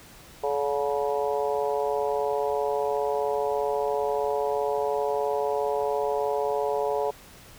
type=harmonic tone with a mistuned harmonic; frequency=143 Hz; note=D3; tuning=46 cents flat; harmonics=3 / 4 / 5 / 6 / 7; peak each=-27 / -29 / -31 / -33 / -34 dBFS; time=0.43-7.11 s; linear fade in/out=10 ms; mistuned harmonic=7; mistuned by=-49 cents; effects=pink hiss -49 dBFS RMS until 7.58 s